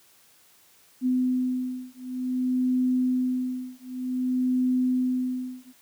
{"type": "beating tone pair", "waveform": "sine", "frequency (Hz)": [253.4, 253.94], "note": ["B3", "B3"], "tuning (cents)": [45, 48], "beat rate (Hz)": 0.54, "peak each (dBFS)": -26, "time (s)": [1.01, 5.73], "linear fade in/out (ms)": 50, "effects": ["white hiss -58 dBFS RMS until 5.81 s", "high-pass 80 Hz 12 dB/octave"]}